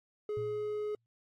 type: tone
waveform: triangle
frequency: 421.1 Hz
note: G#4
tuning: 24 cents sharp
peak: -31 dBFS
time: 0.29-0.95 s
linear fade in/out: 2 ms
type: tone with exponential decay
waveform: sine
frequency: 116.3 Hz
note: A#2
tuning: 4 cents flat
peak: -38 dBFS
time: 0.37-1.06 s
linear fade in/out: 0 ms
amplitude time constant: 150 ms
effects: AAC 48 kbps